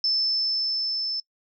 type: tone with level ramp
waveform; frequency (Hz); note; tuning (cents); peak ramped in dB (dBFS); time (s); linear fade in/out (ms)
sine; 5274; E8; 0; -20 to -26; 0.04-1.2; 2
effects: noise-tail reverb RT60 0.1 s tail -23 dB re dry